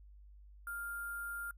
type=tone with sample-and-hold; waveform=sine; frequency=1400 Hz; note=F6; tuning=4 cents sharp; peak=-39 dBFS; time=0.67-1.51 s; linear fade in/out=2 ms; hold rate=11025 Hz; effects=noise-tail reverb RT60 0.1 s tail -25 dB re dry + added 50 Hz sine -54 dBFS peak until 1.57 s